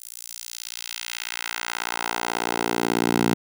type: tone with high-pass filter sweep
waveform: 10% pulse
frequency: 58.27 Hz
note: A#1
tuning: in tune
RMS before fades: -27 dBFS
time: 0-3.34 s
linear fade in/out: 5 ms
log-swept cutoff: 9400 to 200 Hz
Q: 1
effects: none